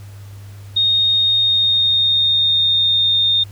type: tone with pitch glide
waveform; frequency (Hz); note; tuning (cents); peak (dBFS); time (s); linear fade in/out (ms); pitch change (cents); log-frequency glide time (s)
sine; 3707 to 3654; A#7 to A#7; -10 to -35; -12; 0.76-3.44; 10; -25; 1.12-3.18
effects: added 100 Hz sine -33 dBFS peak until 3.51 s + pink hiss -47 dBFS RMS until 3.51 s